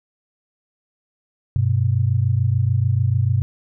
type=tone pair together; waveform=sine; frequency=97.9 / 124.74 Hz; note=G2 / B2; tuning=-2 / +18 cents; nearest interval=major third; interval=420 cents; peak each=-18 dBFS; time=1.56-3.42 s; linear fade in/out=0 ms; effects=none